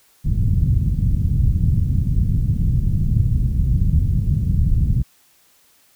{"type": "low-pass noise", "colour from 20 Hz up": "white", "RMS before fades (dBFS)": -17, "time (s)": [0.24, 5.03], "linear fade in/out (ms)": 20, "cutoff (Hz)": 140, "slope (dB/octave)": 24, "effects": ["white hiss -56 dBFS RMS until 5.95 s"]}